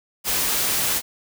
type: noise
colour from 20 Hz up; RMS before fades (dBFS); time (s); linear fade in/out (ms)
white; -22; 0.24-1.02; 50
effects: none